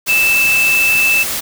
sine tone in noise, 2637 Hz, E7, in tune, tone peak -10 dBFS, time 0.08-1.24 s, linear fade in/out 20 ms, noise white, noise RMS -20 dBFS, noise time 0.06-1.41 s, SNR +7 dB, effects none

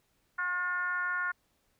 sine tone with frequency modulation, 1433 Hz, F6, 44 cents sharp, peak -29 dBFS, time 0.38-1.32 s, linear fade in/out 10 ms, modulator 354 Hz, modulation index 0.89, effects pink hiss -73 dBFS RMS until 1.79 s

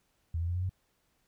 sine tone with pitch steps, 82.41 / 84.97 / 87.61 / 90.34 / 93.15 Hz, E2 / F2 / F2 / F#2 / F#2, 0 / -47 / +6 / -41 / +12 cents, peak -29 dBFS, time 0.34-0.695 s, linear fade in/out 5 ms, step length 71 ms, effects pink hiss -74 dBFS RMS until 1.27 s

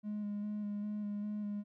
triangle tone with vibrato, 207.7 Hz, G#3, in tune, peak -33 dBFS, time 0.03-1.64 s, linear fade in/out 50 ms, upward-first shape square, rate 2.5 Hz, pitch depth 16 cents each way, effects tanh soft clip ceiling -31 dBFS

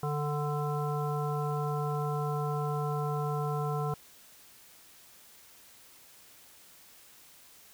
harmonic tone, 147.6 Hz, D3, 9 cents sharp, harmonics 1 / 3 / 5 / 7 / 9, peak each -31 / -36 / -38 / -39 / -41 dBFS, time 0.03-3.94 s, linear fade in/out 2 ms, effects white hiss -56 dBFS RMS until 7.73 s

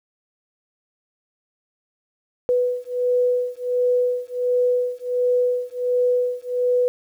sine beating tone pair, 493.9 / 495.3 Hz, B4 / B4, 0 / +5 cents, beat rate 1.4 Hz, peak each -21 dBFS, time 2.49-6.88 s, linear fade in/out 0 ms, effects 9-bit

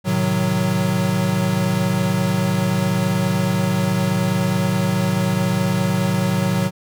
square chord, A diminished seventh, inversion none, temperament equal, 110 / 130.81 / 155.56 / 185 Hz, A2 / C3 / Eb3 / Gb3, 0 / 0 / 0 / 0 cents, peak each -25 / -26 / -25 / -20 dBFS, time 0.04-6.71 s, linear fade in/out 50 ms, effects none

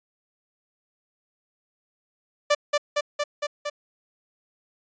sawtooth tone with echo, 587.3 Hz, D5, in tune, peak -13 dBFS, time 2.5-2.55 s, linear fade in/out 10 ms, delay 230 ms, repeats 5, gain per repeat -2 dB, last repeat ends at 3.7 s, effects resampled to 16000 Hz

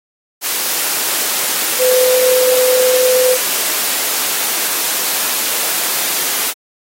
sine tone in noise, 507 Hz, B4, 45 cents sharp, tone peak -10 dBFS, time 1.78-3.38 s, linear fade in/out 50 ms, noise white, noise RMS -17 dBFS, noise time 0.41-6.54 s, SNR +4 dB, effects high-pass 300 Hz 12 dB/octave + AAC 48 kbps

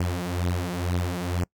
sawtooth beating tone pair, 87.5 / 89.6 Hz, F2 / F2, +4 / +45 cents, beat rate 2.1 Hz, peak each -24 dBFS, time 0-1.44 s, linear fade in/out 5 ms, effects noise-tail reverb RT60 0.1 s tail -26 dB re dry

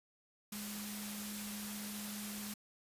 sine tone in noise, 207.7 Hz, G#3, in tune, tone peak -44 dBFS, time 0.52-2.54 s, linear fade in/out 5 ms, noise white, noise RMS -45 dBFS, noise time 0.52-2.54 s, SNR -2 dB, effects resampled to 32000 Hz

